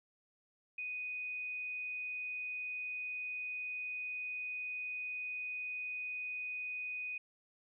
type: tone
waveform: sine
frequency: 2489 Hz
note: D#7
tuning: in tune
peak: -38 dBFS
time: 0.78-7.18 s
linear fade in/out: 5 ms
effects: none